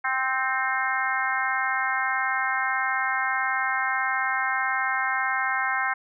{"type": "harmonic tone with a mistuned harmonic", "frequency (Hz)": 261.6, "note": "C4", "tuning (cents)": 0, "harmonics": [3, 4, 5, 6, 7, 8], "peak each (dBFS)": [-30, -30, -31, -28, -30, -31], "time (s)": [0.04, 5.94], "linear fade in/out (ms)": 10, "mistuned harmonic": 8, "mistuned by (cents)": 34, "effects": []}